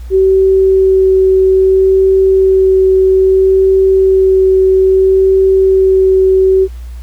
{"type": "tone with vibrato", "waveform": "sine", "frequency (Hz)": 380.8, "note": "F#4", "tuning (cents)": 50, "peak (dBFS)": -5, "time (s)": [0.1, 6.68], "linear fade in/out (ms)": 50, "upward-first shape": "sine", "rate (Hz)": 0.61, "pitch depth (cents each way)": 9, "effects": ["added 60 Hz sine -23 dBFS peak until 7.02 s", "pink hiss -45 dBFS RMS until 7.02 s"]}